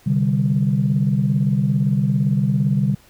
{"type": "chord", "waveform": "sine", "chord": "C suspended second", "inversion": "none", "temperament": "equal with one note detuned", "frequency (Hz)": [130.81, 148.45, 196], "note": ["C3", "D3", "G3"], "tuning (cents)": [0, 19, 0], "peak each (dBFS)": -19, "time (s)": [0.06, 2.95], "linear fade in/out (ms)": 10, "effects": ["tanh soft clip ceiling -7 dBFS", "pink hiss -52 dBFS RMS until 3.09 s"]}